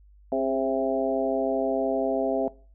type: harmonic tone with a mistuned harmonic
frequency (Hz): 132.9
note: C3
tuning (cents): +27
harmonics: 2 / 3 / 4 / 5 / 6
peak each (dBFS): -29 / -30 / -29 / -26 / -36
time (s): 0.32-2.48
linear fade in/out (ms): 2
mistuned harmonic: 3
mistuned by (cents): +30
effects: noise-tail reverb RT60 0.4 s tail -21 dB re dry + added 50 Hz sine -51 dBFS peak until 2.74 s